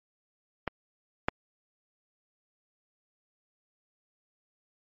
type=clicks; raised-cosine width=0.5 ms; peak=-14 / -9 dBFS; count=2; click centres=0.677 / 1.285 s; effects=MP3 32 kbps